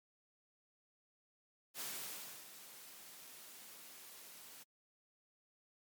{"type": "noise with ADSR envelope", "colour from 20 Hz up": "white", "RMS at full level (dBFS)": -43, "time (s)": [1.74, 4.64], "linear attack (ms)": 56, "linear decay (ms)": 640, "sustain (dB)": -12, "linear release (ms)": 17, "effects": ["high-pass 150 Hz 12 dB/octave", "MP3 96 kbps"]}